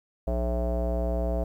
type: tone with low-pass filter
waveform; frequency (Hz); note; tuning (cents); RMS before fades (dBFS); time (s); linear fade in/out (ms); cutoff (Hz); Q
square; 60; B1; -49; -27; 0.27-1.44; 5; 620; 8.2
effects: 10-bit